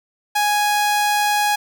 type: tone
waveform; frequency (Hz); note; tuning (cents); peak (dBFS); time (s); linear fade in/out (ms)
sawtooth; 830.6; G#5; 0; -12; 0.35-1.56; 10
effects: none